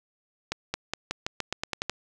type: accelerating click train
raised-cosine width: 0.2 ms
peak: -11 dBFS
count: 11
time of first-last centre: 0.52-1.896 s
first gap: 220 ms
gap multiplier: 0.89
effects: none